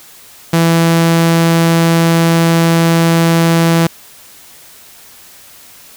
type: tone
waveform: sawtooth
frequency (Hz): 166.2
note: E3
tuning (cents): +15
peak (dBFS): -4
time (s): 0.53-3.87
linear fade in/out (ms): 5
effects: white hiss -39 dBFS RMS until 5.96 s